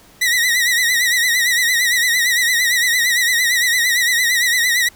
sawtooth tone with vibrato, 1934 Hz, B6, 37 cents flat, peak -10 dBFS, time 0.21-4.89 s, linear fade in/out 10 ms, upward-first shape triangle, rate 8.8 Hz, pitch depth 100 cents each way, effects pink hiss -47 dBFS RMS until 4.95 s

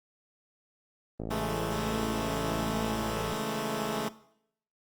click train, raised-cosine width 2 ms, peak -22 dBFS, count 118, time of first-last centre 1.2-3.316 s, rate 55.3 Hz
10% pulse chord, A major seventh, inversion first, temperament equal, 138.59 / 164.81 / 207.7 / 220 Hz, C#3 / E3 / G#3 / A3, 0 / 0 / 0 / 0 cents, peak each -30 / -31 / -29 / -25 dBFS, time 1.3-4.09 s, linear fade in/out 10 ms
effects noise-tail reverb RT60 0.7 s tail -18 dB re dry + Opus 32 kbps

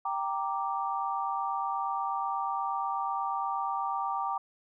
sine chord, G minor, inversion none, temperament equal, 784 / 932.3 / 1174.7 Hz, G5 / Bb5 / D6, 0 / 0 / 0 cents, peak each -33 / -34 / -33 dBFS, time 0.05-4.38 s, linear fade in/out 5 ms, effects none

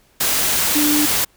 sine tone in noise, 297.4 Hz, D4, 22 cents sharp, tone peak -16 dBFS, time 0.75-1.06 s, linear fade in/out 10 ms, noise white, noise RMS -18 dBFS, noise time 0.2-1.25 s, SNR -1 dB, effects pink hiss -56 dBFS RMS until 1.36 s

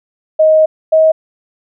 sine tone pair in turn, 627 / 634.7 Hz, D#5 / D#5, +13 / +34 cents, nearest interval unison, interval 21 cents, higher second, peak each -5 dBFS, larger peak neither, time 0.39-0.66 / 0.92-1.12 s, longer first, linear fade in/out 10 ms, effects none

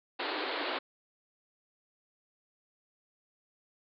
pink band-pass noise, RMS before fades -35 dBFS, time 0.19-0.79 s, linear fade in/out 10 ms, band 280 to 4500 Hz, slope 96 dB/octave, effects none

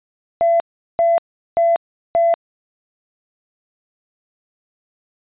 sine tone bursts, 675 Hz, E5, 41 cents sharp, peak -10 dBFS, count 4, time 0.41-2.34 s, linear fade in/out 0 ms, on 190 ms, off 390 ms, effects tanh soft clip ceiling -8 dBFS + resampled to 8000 Hz

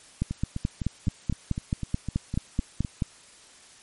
two click trains, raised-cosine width 5 ms, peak -12 / -17 dBFS, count 14 / 11, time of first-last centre 0.22-3.022 / 0.31-2.848 s, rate 4.64 / 3.94 Hz, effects white hiss -52 dBFS RMS until 3.82 s + MP3 48 kbps

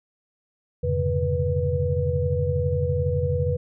sine tone cluster, 86.3 / 103.7 / 133.7 / 145.7 / 490.1 Hz, F2 / G#2 / C3 / D3 / B4, -20 / -2 / +38 / -13 / -13 cents, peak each -25 / -31 / -28 / -29 / -25 dBFS, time 0.83-3.57 s, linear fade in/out 10 ms, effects none

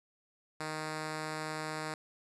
5% pulse tone, 155.56 Hz, D#3, in tune, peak -25 dBFS, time 0.6-1.94 s, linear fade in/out 2 ms, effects resampled to 24000 Hz

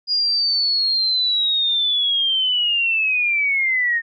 sine linear sweep, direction down, 4888 to 1828 Hz, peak -16 dBFS, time 0.07-4.02 s, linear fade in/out 50 ms, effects none

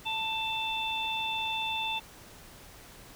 harmonic tone, 886 Hz, A5, 12 cents sharp, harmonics 1 / 3 / 4, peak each -34 / -34 / -34 dBFS, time 0.05-2 s, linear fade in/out 20 ms, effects pink hiss -51 dBFS RMS until 3.15 s

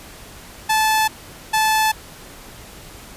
sawtooth tone pair in turn, 871 / 871 Hz, A5 / A5, -18 / -18 cents, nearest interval unison, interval 0 cents, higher neither, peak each -11 dBFS, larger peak neither, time 0.69-1.08 / 1.53-1.92 s, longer neither, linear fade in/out 10 ms, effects pink hiss -40 dBFS RMS until 3.16 s + resampled to 32000 Hz

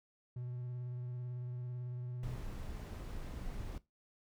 triangle tone with vibrato, 123.47 Hz, B2, in tune, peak -38 dBFS, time 0.36-2.36 s, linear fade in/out 5 ms, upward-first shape square, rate 18 Hz, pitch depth 17 cents each way
brown noise, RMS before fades -43 dBFS, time 2.23-3.78 s, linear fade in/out 2 ms
effects noise-tail reverb RT60 0.2 s tail -18 dB re dry

